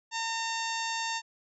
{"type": "harmonic tone", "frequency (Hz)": 910, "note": "A#5", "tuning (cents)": -42, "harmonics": [1, 2, 3, 4, 5, 6, 7, 8], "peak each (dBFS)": [-34, -37, -39, -40, -41, -42, -42, -43], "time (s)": [0.11, 1.22], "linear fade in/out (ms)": 50, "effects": []}